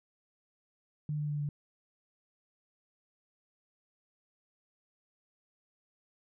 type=tone with pitch steps; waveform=sine; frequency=150 / 148.62 / 147.25 / 145.9 Hz; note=D3 / D3 / D3 / D3; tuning=+37 / +21 / +5 / -11 cents; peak=-31 dBFS; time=1.09-1.49 s; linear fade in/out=2 ms; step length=100 ms; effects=none